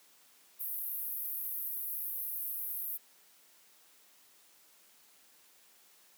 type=band-pass noise; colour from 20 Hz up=white; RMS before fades=-38 dBFS; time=0.59-2.98 s; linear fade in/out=20 ms; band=12000 to 16000 Hz; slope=48 dB/octave; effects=white hiss -63 dBFS RMS until 6.17 s + high-pass 200 Hz 12 dB/octave